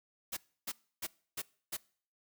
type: noise bursts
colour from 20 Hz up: white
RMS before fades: -38 dBFS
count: 5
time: 0.32-1.77 s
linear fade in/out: 10 ms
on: 50 ms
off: 300 ms
effects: noise-tail reverb RT60 0.5 s tail -23 dB re dry